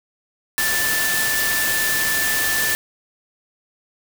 sine tone in noise, 1760 Hz, A6, in tune, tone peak -21 dBFS, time 0.58-2.75 s, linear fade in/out 0 ms, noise white, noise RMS -22 dBFS, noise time 0.58-2.75 s, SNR -2 dB, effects none

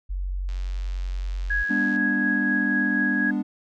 sine tone, 46.25 Hz, F#1, in tune, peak -25 dBFS, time 0.09-1.64 s, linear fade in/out 20 ms
click train, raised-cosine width 0.2 ms, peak -29 dBFS, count 134, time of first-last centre 0.49-1.961 s, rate 90.4 Hz
sine tone with tremolo, 1660 Hz, G#6, 1 cent flat, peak -21 dBFS, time 1.5-3.31 s, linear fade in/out 5 ms, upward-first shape triangle, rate 4.1 Hz, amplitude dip 30%
triangle chord, G# diminished, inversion none, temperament equal with one note detuned, 203.3 / 246.9 / 293.7 Hz, G#3 / B3 / D4, -37 / 0 / 0 cents, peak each -25 / -25 / -25 dBFS, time 1.69-3.43 s, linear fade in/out 20 ms
effects none

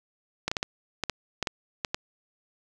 clicks, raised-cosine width 0.2 ms, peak -10 dBFS, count 10, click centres 0.48 / 0.515 / 0.568 / 0.629 / 1.037 / 1.097 / 1.427 / 1.472 / 1.848 / 1.945 s, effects none

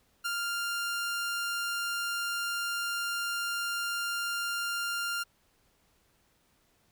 sawtooth tone with ADSR envelope, 1396.9 Hz, F6, in tune, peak -25 dBFS, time 0.24-5.24 s, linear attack 19 ms, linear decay 14 ms, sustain -2 dB, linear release 18 ms, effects pink hiss -69 dBFS RMS until 6.91 s

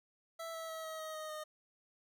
25% pulse tone with pitch steps, 659.3 / 651.7 / 644.2 / 636.8 / 629.5 / 622.3 / 615.1 Hz, E5 / E5 / E5 / D#5 / D#5 / D#5 / D#5, 0 / -20 / -40 / +40 / +20 / 0 / -20 cents, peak -38 dBFS, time 0.39-1.44 s, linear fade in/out 10 ms, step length 150 ms, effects none

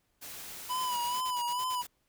white noise, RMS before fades -44 dBFS, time 0.21-1.22 s, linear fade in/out 20 ms
square tone with vibrato, 987.8 Hz, B5, in tune, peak -31 dBFS, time 0.69-1.83 s, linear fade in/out 20 ms, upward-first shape sine, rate 2.3 Hz, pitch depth 55 cents each way
white noise bursts, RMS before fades -44 dBFS, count 10, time 0.8-1.87 s, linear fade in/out 10 ms, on 62 ms, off 50 ms
effects pink hiss -75 dBFS RMS until 2.08 s

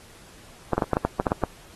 clicks, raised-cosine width 1 ms, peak -7 dBFS, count 10, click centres 0.733 / 0.78 / 0.822 / 0.933 / 0.969 / 1.05 / 1.199 / 1.268 / 1.319 / 1.437 s, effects pink hiss -50 dBFS RMS until 1.75 s + AAC 32 kbps

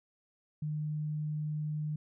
sine tone, 151.8 Hz, D#3, 42 cents flat, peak -32 dBFS, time 0.62-1.96 s, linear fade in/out 5 ms, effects none

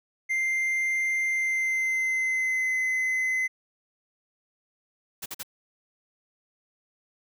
triangle tone with pitch glide, 2093 to 2042 Hz, C7 to C7, 0 to -43 cents, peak -22 dBFS, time 0.29-3.48 s, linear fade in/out 20 ms, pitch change -43 cents, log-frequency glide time 1.26-2.77 s
white noise bursts, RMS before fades -35 dBFS, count 3, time 5.22-5.432 s, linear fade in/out 10 ms, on 40 ms, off 46 ms
effects none

